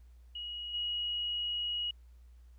sine tone with level steps, 2900 Hz, F#7, 35 cents flat, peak -38 / -32 dBFS, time 0.35-1.91 s, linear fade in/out 5 ms, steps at 0.73 s, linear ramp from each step 20 ms, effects added 60 Hz sine -53 dBFS peak until 2.58 s + pink hiss -75 dBFS RMS until 2.58 s

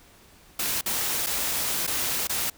white noise with dropouts, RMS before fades -27 dBFS, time 0.59-2.5 s, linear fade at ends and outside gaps 5 ms, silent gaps 0.812-0.859 / 1.263-1.267 / 1.867-1.875 / 2.272-2.294 s, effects pink hiss -54 dBFS RMS until 2.57 s

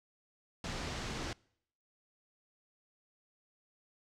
pink low-pass noise, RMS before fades -40 dBFS, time 0.64-1.33 s, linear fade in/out 2 ms, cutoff 6700 Hz, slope 24 dB/octave, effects noise-tail reverb RT60 0.7 s tail -26 dB re dry

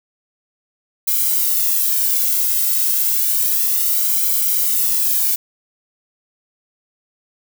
violet noise with flanger, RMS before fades -17 dBFS, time 1.07-5.36 s, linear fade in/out 10 ms, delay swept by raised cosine 1.1 to 1.73 ms, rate 0.31 Hz, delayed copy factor -0.85, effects none

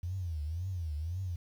sine tone with vibrato, 84.1 Hz, E2, 35 cents sharp, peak -33 dBFS, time 0.03-1.36 s, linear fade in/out 5 ms, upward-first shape triangle, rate 1.9 Hz, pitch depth 250 cents each way, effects 10-bit

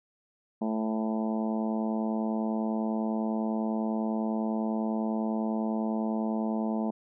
harmonic tone, 110 Hz, A2, in tune, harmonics 2 / 3 / 4 / 5 / 6 / 7 / 8 / 9, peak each -28 / -37 / -40 / -41 / -38 / -42 / -41 / -47 dBFS, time 0.61-6.91 s, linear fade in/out 10 ms, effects none

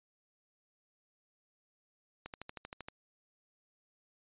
click train, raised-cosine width 0.3 ms, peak -27 dBFS, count 9, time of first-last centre 2.26-2.885 s, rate 12.8 Hz, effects resampled to 8000 Hz

